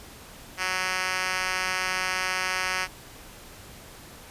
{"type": "tone with band-pass filter", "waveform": "5% pulse", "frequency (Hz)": 185.4, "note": "F#3", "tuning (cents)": 4, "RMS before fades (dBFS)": -28, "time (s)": [0.57, 2.88], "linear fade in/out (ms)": 50, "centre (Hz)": 3200, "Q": 0.72, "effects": ["pink hiss -46 dBFS RMS until 4.3 s", "resampled to 32000 Hz"]}